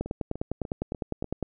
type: two click trains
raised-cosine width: 2 ms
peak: -15 / -23 dBFS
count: 15 / 5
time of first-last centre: 0.01-1.427 / 0.06-1.243 s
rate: 9.88 / 3.38 Hz
effects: none

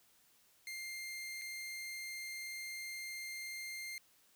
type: tone with dropouts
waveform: sawtooth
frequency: 2107 Hz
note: C7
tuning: 12 cents sharp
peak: -39 dBFS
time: 0.67-3.98 s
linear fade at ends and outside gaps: 1 ms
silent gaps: 1.414-1.418 s
effects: white hiss -69 dBFS RMS until 4.35 s

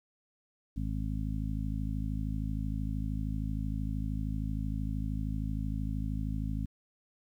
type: harmonic tone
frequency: 53 Hz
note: G#1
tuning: 36 cents sharp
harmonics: 1 / 2 / 3 / 4 / 5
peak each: -34 / -37 / -39 / -40 / -41 dBFS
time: 0.76-6.66 s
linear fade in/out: 10 ms
effects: 11-bit

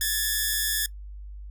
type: tone pair together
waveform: 5% pulse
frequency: 1679.2 / 1779 Hz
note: G#6 / A6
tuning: +19 / +19 cents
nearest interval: minor second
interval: 100 cents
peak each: -16 dBFS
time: 0.01-0.86 s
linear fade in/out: 2 ms
effects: noise-tail reverb RT60 0.1 s tail -21 dB re dry + added 50 Hz sine -37 dBFS peak until 1.5 s

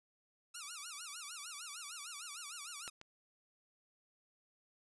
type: tone with vibrato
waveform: 5% pulse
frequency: 1278 Hz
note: D#6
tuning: 46 cents sharp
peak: -33 dBFS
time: 0.54-2.9 s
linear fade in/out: 10 ms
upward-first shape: sine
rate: 6.6 Hz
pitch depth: 210 cents each way
type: clicks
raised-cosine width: 0.2 ms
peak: -27 / -34 dBFS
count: 2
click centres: 2.878 / 3.014 s
effects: resampled to 24000 Hz

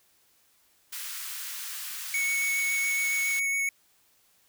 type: high-pass noise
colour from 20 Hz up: white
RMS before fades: -37 dBFS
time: 0.92-3.4 s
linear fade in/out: 10 ms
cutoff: 1200 Hz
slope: 24 dB/octave
type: tone with vibrato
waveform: square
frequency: 2217 Hz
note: C#7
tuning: in tune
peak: -26 dBFS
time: 2.14-3.69 s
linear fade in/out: 2 ms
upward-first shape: square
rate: 7.2 Hz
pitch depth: 8 cents each way
effects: white hiss -65 dBFS RMS until 4.48 s

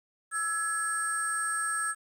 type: tone cluster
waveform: sine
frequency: 1322 / 1678 / 8500 Hz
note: E6 / G#6 / C9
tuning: +5 / +17 / +26 cents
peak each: -31 dBFS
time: 0.31-1.95 s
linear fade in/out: 50 ms
effects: tanh soft clip ceiling -23 dBFS + 10-bit

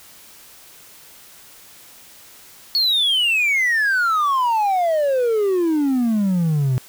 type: exponential sweep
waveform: triangle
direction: down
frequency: 4435 to 123.47 Hz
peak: -13 dBFS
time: 2.75-6.78 s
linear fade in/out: 0 ms
effects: tanh soft clip ceiling -9 dBFS + white hiss -45 dBFS RMS until 6.88 s

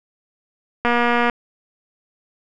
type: click train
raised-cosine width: 0.5 ms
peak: -4 dBFS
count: 108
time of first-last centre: 0.85-1.298 s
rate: 239 Hz
effects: none

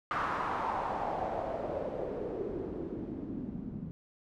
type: noise with low-pass filter sweep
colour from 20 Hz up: white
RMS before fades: -36 dBFS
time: 0.11-3.91 s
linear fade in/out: 0 ms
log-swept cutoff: 1300 to 200 Hz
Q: 3.7
effects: none

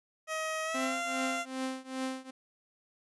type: tone with pitch glide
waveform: 15% pulse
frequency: 633 to 690.3 Hz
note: D#5 to F5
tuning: +30 to -20 cents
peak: -26 dBFS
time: 0.27-1.46 s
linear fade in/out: 50 ms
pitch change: +150 cents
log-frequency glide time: 0.64-0.95 s
type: tone with tremolo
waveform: sawtooth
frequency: 261.6 Hz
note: C4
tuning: in tune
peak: -27 dBFS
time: 0.74-2.31 s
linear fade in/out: 10 ms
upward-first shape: triangle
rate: 2.5 Hz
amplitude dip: 95%
effects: resampled to 24000 Hz

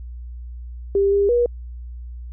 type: tone with pitch steps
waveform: sine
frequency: 396.6 / 401.5 / 481.1 Hz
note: G4 / G4 / B4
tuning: +20 / +41 / -45 cents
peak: -14 dBFS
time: 0.95-1.46 s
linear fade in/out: 2 ms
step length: 170 ms
effects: added 60 Hz sine -31 dBFS peak until 2.32 s

